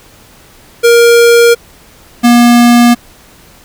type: tone pair in turn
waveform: square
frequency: 470 / 239.2 Hz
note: A#4 / A#3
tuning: +14 / +45 cents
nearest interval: octave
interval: 1169 cents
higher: first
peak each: -3 dBFS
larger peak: neither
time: 0.83-1.55 / 2.23-2.95 s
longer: neither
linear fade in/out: 20 ms
effects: pink hiss -40 dBFS RMS until 3.64 s